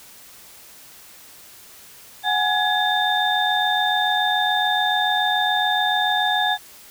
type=tone cluster; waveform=sine; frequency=738 / 825 / 1687 / 3610 Hz; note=F#5 / G#5 / G#6 / A7; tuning=-5 / -12 / +27 / +44 cents; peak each=-23 dBFS; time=2.23-6.58 s; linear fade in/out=50 ms; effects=white hiss -45 dBFS RMS until 6.9 s